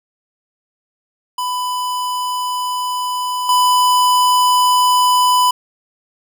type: tone with level steps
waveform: square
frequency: 997 Hz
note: B5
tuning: 16 cents sharp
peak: -19 / -11 dBFS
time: 1.38-5.51 s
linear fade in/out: 5 ms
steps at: 3.49 s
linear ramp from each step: 2 ms
effects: none